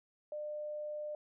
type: tone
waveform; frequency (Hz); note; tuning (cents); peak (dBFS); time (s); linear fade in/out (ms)
sine; 600; D5; +37; -38; 0.32-1.15; 2
effects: none